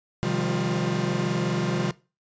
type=tone cluster; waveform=45% pulse; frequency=130.1 / 156 / 174.5 / 199.3 / 354.7 Hz; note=C3 / D#3 / F3 / G3 / F4; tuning=-9 / +5 / -1 / +29 / +27 cents; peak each=-30 dBFS; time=0.23-1.91 s; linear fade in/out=0 ms; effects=noise-tail reverb RT60 0.3 s tail -20 dB re dry + resampled to 16000 Hz